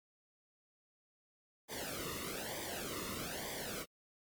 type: noise with flanger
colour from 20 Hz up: pink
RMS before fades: -42 dBFS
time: 1.68-3.86 s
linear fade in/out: 50 ms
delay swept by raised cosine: 0.73 to 1.28 ms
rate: 1.1 Hz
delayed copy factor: -0.85
effects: MP3 96 kbps